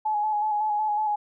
sine tone with vibrato, 847 Hz, G#5, 34 cents sharp, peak -22 dBFS, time 0.05-1.16 s, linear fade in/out 10 ms, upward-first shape square, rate 5.4 Hz, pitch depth 27 cents each way, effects none

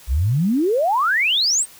sine exponential sweep, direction up, 56.1 to 8870 Hz, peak -15 dBFS, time 0.07-1.66 s, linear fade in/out 50 ms, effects white hiss -45 dBFS RMS until 1.79 s

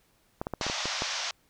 clicks, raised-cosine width 1 ms, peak -17 dBFS, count 8, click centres 0.415 / 0.469 / 0.537 / 0.612 / 0.666 / 0.699 / 0.856 / 1.021 s
white band-pass noise, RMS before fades -33 dBFS, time 0.61-1.31 s, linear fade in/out 2 ms, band 590 to 6200 Hz, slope 48 dB/octave
effects pink hiss -67 dBFS RMS until 1.49 s

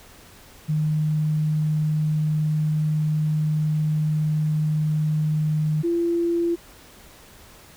sine tone pair in turn, 153.6 / 340.9 Hz, D#3 / F4, -22 / -42 cents, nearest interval octave + major second, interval 1380 cents, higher second, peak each -19 dBFS, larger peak neither, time 0.68-5.83 / 5.83-6.56 s, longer first, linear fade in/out 20 ms, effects pink hiss -48 dBFS RMS until 7.76 s

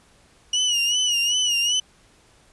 30% pulse tone with vibrato, 2900 Hz, F#7, 35 cents flat, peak -16 dBFS, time 0.53-1.8 s, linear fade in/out 5 ms, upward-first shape sine, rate 2.6 Hz, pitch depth 74 cents each way, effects pink hiss -56 dBFS RMS until 2.52 s + resampled to 24000 Hz

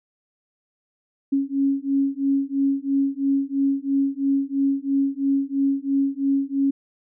sine beating tone pair, 273.9 / 276.9 Hz, C#4 / C#4, -21 / -2 cents, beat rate 3 Hz, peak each -22 dBFS, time 1.32-6.71 s, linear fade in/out 10 ms, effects none

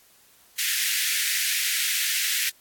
pink high-pass noise, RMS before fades -25 dBFS, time 0.58-2.5 s, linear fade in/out 10 ms, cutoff 1700 Hz, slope 48 dB/octave, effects white hiss -57 dBFS RMS until 2.6 s + AAC 64 kbps

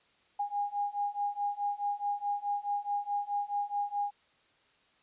sine beating tone pair, 814 / 818.7 Hz, G#5 / G#5, -35 / -25 cents, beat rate 4.7 Hz, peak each -34 / -33 dBFS, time 0.39-4.11 s, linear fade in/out 10 ms, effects white hiss -67 dBFS RMS until 5.02 s + resampled to 8000 Hz

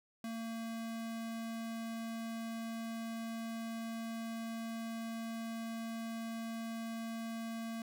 square tone, 227.3 Hz, A#3, 43 cents flat, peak -40 dBFS, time 0.24-7.82 s, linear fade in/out 2 ms, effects none

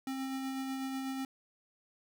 square tone with tremolo, 266.1 Hz, C4, 29 cents sharp, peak -35 dBFS, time 0.07-1.25 s, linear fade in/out 2 ms, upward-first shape sine, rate 8.1 Hz, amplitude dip 25%, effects none

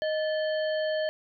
harmonic tone with a mistuned harmonic, 622.3 Hz, D#5, in tune, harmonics 1 / 3 / 5 / 7, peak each -26 / -36 / -40 / -43 dBFS, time 0.02-1.09 s, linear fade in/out 0 ms, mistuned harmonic 3, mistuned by -120 cents, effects none

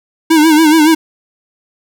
square tone with vibrato, 313.3 Hz, D#4, 12 cents sharp, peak -6 dBFS, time 0.3-0.95 s, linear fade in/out 10 ms, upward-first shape sine, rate 7.1 Hz, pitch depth 82 cents each way, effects none

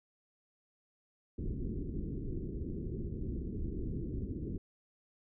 pink low-pass noise, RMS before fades -38 dBFS, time 1.38-4.58 s, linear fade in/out 5 ms, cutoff 400 Hz, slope 48 dB/octave, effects none

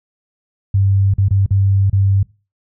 sine tone with dropouts, 98 Hz, G2, in tune, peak -10 dBFS, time 0.74-2.23 s, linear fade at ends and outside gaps 5 ms, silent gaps 1.139-1.182 / 1.285-1.308 / 1.462-1.507 / 1.899-1.929 s, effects noise-tail reverb RT60 0.3 s tail -21 dB re dry

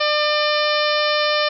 harmonic tone, 599 Hz, D5, 34 cents sharp, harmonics 1 / 2 / 3 / 4 / 5 / 6 / 7 / 8 / 9, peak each -20 / -23 / -25 / -26 / -27 / -28 / -28 / -29 / -30 dBFS, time 0-1.49 s, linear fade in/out 10 ms, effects none

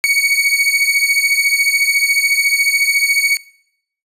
40% pulse beating tone pair, 2230 / 2244 Hz, C#7 / C#7, +10 / +21 cents, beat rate 14 Hz, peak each -14 dBFS, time 0.04-3.37 s, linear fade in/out 0 ms, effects noise-tail reverb RT60 0.7 s tail -21 dB re dry + resampled to 32000 Hz

